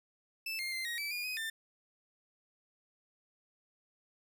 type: tone with pitch steps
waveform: 30% pulse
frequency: 2638 / 2120 / 2082 / 1886 / 2312 / 2429 / 2509 / 1790 Hz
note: E7 / C7 / C7 / A#6 / D7 / D#7 / D#7 / A6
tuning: +1 / +22 / -9 / +20 / -28 / -42 / +14 / +29 cents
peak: -33 dBFS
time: 0.46-1.5 s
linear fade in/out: 5 ms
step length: 130 ms
effects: none